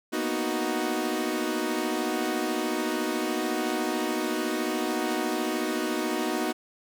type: chord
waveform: sawtooth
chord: B major seventh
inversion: third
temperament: equal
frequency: 233.1 / 246.9 / 311.1 / 370 Hz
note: A#3 / B3 / D#4 / F#4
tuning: 0 / 0 / 0 / 0 cents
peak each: -32 / -29 / -26 / -27 dBFS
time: 0.12-6.53 s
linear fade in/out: 20 ms
effects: none